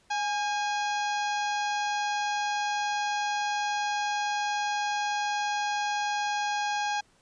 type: harmonic tone with a mistuned harmonic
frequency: 830.6 Hz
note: G#5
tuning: in tune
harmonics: 1 / 2 / 3 / 4 / 5 / 6 / 7 / 8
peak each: -28 / -34 / -38 / -40 / -42 / -44 / -45 / -46 dBFS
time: 0.1-7.01 s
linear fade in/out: 10 ms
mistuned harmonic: 2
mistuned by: -51 cents
effects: pink hiss -64 dBFS RMS until 7.21 s + resampled to 22050 Hz